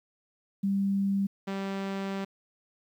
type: tone pair in turn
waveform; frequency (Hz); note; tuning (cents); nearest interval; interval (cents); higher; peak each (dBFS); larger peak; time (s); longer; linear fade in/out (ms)
sine / sawtooth; 197.1 / 195.17; G3 / G3; +10 / -7; unison; 17; first; -24 / -27; first; 0.63-1.27 / 1.47-2.25; second; 10
effects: low-pass 4000 Hz 12 dB/octave + 10-bit